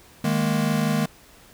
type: chord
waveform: square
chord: D# suspended fourth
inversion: none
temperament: equal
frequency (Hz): 155.56 / 207.7 / 233.1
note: D#3 / G#3 / A#3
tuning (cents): 0 / 0 / 0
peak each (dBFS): -25 / -25 / -26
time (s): 0.24-1.06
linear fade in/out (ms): 5
effects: pink hiss -51 dBFS RMS until 1.53 s